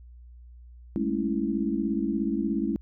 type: chord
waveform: sine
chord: A major seventh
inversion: third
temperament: equal with one note detuned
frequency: 203.3 / 220 / 277.2 / 329.6 Hz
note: G#3 / A3 / C#4 / E4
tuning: -37 / 0 / 0 / 0 cents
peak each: -30 dBFS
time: 0.96-2.76 s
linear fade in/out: 0 ms
effects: added 60 Hz sine -45 dBFS peak until 2.81 s